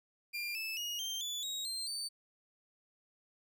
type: tone with pitch steps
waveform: 30% pulse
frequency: 2391 / 2623 / 2876 / 3155 / 3460 / 3795 / 4163 / 4566 Hz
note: D7 / E7 / F#7 / G7 / A7 / A#7 / C8 / D8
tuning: +30 / -9 / -50 / +10 / -30 / +30 / -10 / -50 cents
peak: -34 dBFS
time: 0.33-2.09 s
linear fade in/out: 20 ms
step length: 220 ms
effects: none